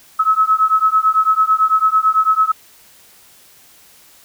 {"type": "beating tone pair", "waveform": "sine", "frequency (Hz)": [1286, 1295], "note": ["E6", "E6"], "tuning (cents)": [-43, -31], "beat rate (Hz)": 9, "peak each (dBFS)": -14, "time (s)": [0.19, 2.52], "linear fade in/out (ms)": 10, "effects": ["white hiss -47 dBFS RMS until 4.24 s"]}